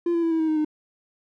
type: tone with pitch steps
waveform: triangle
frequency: 343.8 / 337.1 / 330.6 / 324.1 / 317.8 / 311.6 / 305.6 Hz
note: F4 / E4 / E4 / E4 / D#4 / D#4 / D#4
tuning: -27 / +39 / +5 / -29 / +37 / +3 / -31 cents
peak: -17 dBFS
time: 0.06-0.648 s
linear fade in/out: 5 ms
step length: 84 ms
effects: tanh soft clip ceiling -14 dBFS